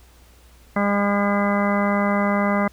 harmonic tone, 202.4 Hz, G#3, 44 cents flat, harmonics 1 / 2 / 3 / 4 / 5 / 6 / 7 / 8 / 10, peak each -20 / -31 / -24 / -29 / -29 / -27 / -34 / -33 / -29 dBFS, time 0.76-2.68 s, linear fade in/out 5 ms, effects added 60 Hz sine -49 dBFS peak until 2.72 s + pink hiss -54 dBFS RMS until 2.72 s

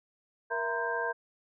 sine tone cluster, 470.8 / 666 / 935 / 1027 / 1581 Hz, A#4 / E5 / A#5 / C6 / G6, +17 / +18 / +5 / -33 / +14 cents, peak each -35 / -37 / -36 / -39 / -33 dBFS, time 0.5-1.13 s, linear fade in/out 20 ms, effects none

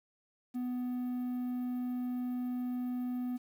triangle tone with quantisation, 248.4 Hz, B3, 10 cents sharp, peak -31 dBFS, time 0.54-3.38 s, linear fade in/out 20 ms, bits 10, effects none

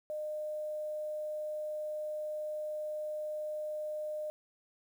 sine tone with quantisation, 609 Hz, D#5, 37 cents flat, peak -35 dBFS, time 0.1-4.3 s, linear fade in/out 0 ms, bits 10, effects none

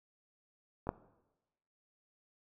clicks, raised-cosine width 1 ms, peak -28 / -17 dBFS, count 2, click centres 0.87 / 0.891 s, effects noise-tail reverb RT60 1.0 s tail -18 dB re dry

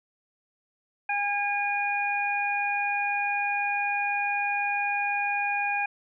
harmonic tone, 814 Hz, G#5, 35 cents flat, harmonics 1 / 2 / 3, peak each -28 / -32 / -28 dBFS, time 1.09-5.86 s, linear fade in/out 5 ms, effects none

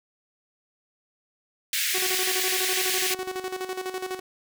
pink high-pass noise, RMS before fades -26 dBFS, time 1.73-3.14 s, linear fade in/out 2 ms, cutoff 1700 Hz, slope 48 dB/octave
sawtooth tone with tremolo, 372.4 Hz, F#4, 11 cents sharp, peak -24 dBFS, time 1.94-4.2 s, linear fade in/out 10 ms, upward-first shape square, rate 12 Hz, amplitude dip 65%
effects none

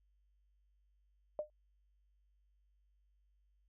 sine tone with exponential decay, 604 Hz, D5, 48 cents sharp, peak -31 dBFS, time 1.39-1.5 s, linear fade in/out 1 ms, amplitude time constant 23 ms, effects added 50 Hz sine -70 dBFS peak until 3.68 s

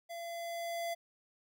square tone with level ramp, 680 Hz, F5, 46 cents flat, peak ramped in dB -42 to -35 dBFS, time 0.09-0.95 s, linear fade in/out 20 ms, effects none

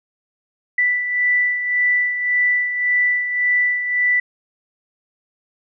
sine beating tone pair, 1975.5 / 1977.3 Hz, B6 / B6, 0 / +2 cents, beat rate 1.8 Hz, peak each -16 / -24 dBFS, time 0.78-4.2 s, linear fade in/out 5 ms, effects none

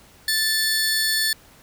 sawtooth tone pair together, 1760 / 4412 Hz, A6 / C#8, 0 / -9 cents, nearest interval octave + major third, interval 1591 cents, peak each -19 dBFS, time 0.28-1.33 s, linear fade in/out 2 ms, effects pink hiss -51 dBFS RMS until 1.62 s

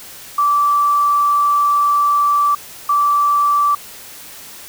sine tone pair in turn, 1162 / 1162 Hz, D6 / D6, -19 / -19 cents, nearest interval unison, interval 0 cents, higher neither, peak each -11 dBFS, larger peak neither, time 0.38-2.55 / 2.89-3.75 s, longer first, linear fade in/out 5 ms, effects white hiss -36 dBFS RMS until 4.68 s

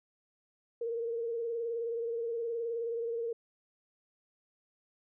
sine tone with vibrato, 464 Hz, A#4, 8 cents flat, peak -32 dBFS, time 0.81-3.33 s, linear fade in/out 5 ms, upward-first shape sine, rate 19 Hz, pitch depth 41 cents each way, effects none

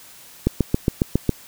click train, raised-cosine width 3 ms, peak -3 dBFS, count 7, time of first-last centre 0.47-1.293 s, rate 7.29 Hz, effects white hiss -45 dBFS RMS until 1.47 s

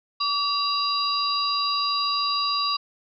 sine tone cluster, 1146 / 2777 / 3916 / 4799 Hz, D6 / F7 / B7 / D8, -43 / -10 / -15 / +37 cents, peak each -25 / -33 / -29 / -26 dBFS, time 0.2-2.77 s, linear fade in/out 10 ms, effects none

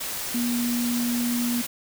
sine tone in noise, 240.2 Hz, B3, 48 cents flat, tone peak -23 dBFS, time 0.34-1.62 s, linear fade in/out 10 ms, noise white, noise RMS -31 dBFS, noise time 0-1.67 s, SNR +5 dB, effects none

